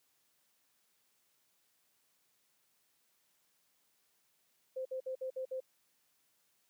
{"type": "tone bursts", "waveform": "sine", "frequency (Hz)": 520, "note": "C5", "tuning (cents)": -11, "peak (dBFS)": -36, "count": 6, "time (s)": [4.76, 5.604], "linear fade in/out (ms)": 10, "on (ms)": 94, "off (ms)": 56, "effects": ["white hiss -75 dBFS RMS until 6.69 s", "high-pass 100 Hz 12 dB/octave"]}